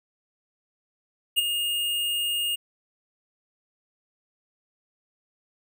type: tone with ADSR envelope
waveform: square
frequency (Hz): 2840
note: F7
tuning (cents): +28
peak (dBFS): -17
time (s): 1.36-2.56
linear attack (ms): 26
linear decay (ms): 18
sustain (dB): -8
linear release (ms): 14
effects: none